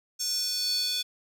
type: tone with high-pass filter sweep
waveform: square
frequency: 493.9 Hz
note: B4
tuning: in tune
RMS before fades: -29 dBFS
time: 0.19-1.03 s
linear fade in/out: 20 ms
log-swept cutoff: 5900 to 3800 Hz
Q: 6.7
effects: none